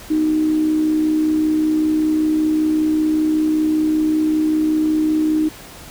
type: tone with amplitude modulation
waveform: sine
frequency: 310.2 Hz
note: D#4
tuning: 5 cents flat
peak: -12 dBFS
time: 0.1-5.49 s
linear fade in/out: 10 ms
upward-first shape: sine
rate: 65.2 Hz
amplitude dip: 40%
effects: pink hiss -38 dBFS RMS until 5.9 s